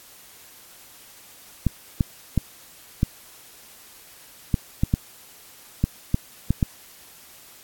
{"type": "clicks", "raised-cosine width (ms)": 5, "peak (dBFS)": -6, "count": 11, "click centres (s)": [1.667, 2.008, 2.377, 3.031, 4.542, 4.835, 4.939, 5.84, 6.144, 6.506, 6.628], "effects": ["white hiss -48 dBFS RMS until 7.63 s", "AAC 64 kbps"]}